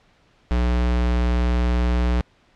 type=tone; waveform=square; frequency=60.4 Hz; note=B1; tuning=38 cents flat; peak=-18 dBFS; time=0.51-2.21 s; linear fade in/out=0 ms; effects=pink hiss -58 dBFS RMS until 2.55 s + low-pass 4000 Hz 12 dB/octave